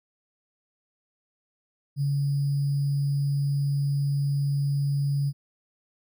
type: tone with sample-and-hold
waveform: sine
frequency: 141.3 Hz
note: C#3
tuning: 34 cents sharp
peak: -22 dBFS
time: 1.96-5.33 s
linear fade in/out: 50 ms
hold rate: 4900 Hz
effects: none